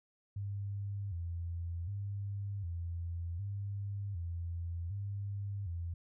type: tone with vibrato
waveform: sine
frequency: 92.5 Hz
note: F#2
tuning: in tune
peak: -36 dBFS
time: 0.36-5.94 s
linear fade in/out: 5 ms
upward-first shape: square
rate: 0.66 Hz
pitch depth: 140 cents each way
effects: none